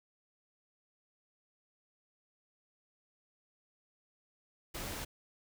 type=noise; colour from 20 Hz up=pink; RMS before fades=-41 dBFS; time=4.74-5.05 s; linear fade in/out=10 ms; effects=none